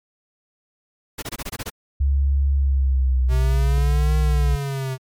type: noise bursts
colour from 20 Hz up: pink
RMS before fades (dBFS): -29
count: 8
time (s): 1.18-1.701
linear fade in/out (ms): 10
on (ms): 45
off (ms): 23
type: tone with pitch glide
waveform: sine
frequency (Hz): 69.3 to 61.74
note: C#2 to B1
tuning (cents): 0 to 0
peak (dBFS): -15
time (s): 2-4.56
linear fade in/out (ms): 10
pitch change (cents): -200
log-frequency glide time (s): 2.56-3.43
type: linear two-way sweep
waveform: square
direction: up then down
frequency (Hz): 127.1 to 153.5 to 129.4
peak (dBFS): -24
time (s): 3.28-4.98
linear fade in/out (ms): 50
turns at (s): 4.17
type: click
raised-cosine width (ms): 2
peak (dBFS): -24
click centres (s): 3.781
effects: MP3 96 kbps